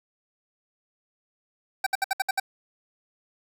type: tone bursts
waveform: 25% pulse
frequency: 773 Hz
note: G5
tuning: 24 cents flat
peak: -18 dBFS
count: 7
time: 1.84-2.399 s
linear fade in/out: 5 ms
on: 25 ms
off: 64 ms
effects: none